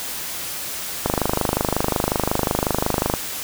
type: click train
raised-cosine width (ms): 1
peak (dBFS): -4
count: 54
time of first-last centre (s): 1.06-3.138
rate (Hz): 25.5
effects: white hiss -29 dBFS RMS until 3.43 s